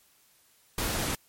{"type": "noise", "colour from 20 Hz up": "pink", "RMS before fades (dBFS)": -30, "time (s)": [0.78, 1.15], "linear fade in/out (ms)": 2, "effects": ["white hiss -63 dBFS RMS until 1.28 s", "MP3 64 kbps"]}